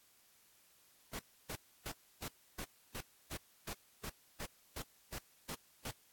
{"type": "noise bursts", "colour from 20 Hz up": "pink", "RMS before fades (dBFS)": -43, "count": 14, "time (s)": [1.13, 5.912], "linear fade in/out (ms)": 5, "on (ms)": 63, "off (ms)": 300, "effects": ["white hiss -68 dBFS RMS until 6.12 s", "AAC 64 kbps"]}